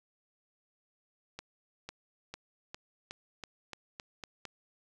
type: accelerating click train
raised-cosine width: 0.2 ms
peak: -24 dBFS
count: 10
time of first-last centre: 1.39-4.453 s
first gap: 500 ms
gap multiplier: 0.9
effects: none